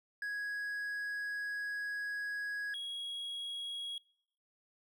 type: tone pair in turn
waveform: triangle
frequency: 1662 / 3312 Hz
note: G#6 / G#7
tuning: +1 / -5 cents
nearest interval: octave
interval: 1194 cents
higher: second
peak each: -34 / -37 dBFS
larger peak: first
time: 0.22-2.74 / 2.74-3.98 s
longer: first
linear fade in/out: 2 ms
effects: noise-tail reverb RT60 0.8 s tail -26 dB re dry